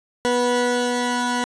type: tone pair together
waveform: 20% pulse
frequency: 245 / 489.4 Hz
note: B3 / B4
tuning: -14 / -16 cents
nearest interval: octave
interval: 1198 cents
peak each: -17 dBFS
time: 0.25-1.44 s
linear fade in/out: 0 ms
effects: resampled to 22050 Hz